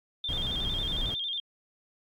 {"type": "tone with vibrato", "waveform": "sine", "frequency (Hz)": 3397, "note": "G#7", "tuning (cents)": 38, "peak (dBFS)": -30, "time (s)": [0.24, 1.4], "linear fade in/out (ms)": 2, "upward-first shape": "square", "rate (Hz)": 11, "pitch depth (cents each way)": 83}
{"type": "noise", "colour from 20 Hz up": "brown", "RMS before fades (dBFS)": -34, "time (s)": [0.29, 1.14], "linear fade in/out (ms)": 0}
{"effects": ["AAC 64 kbps"]}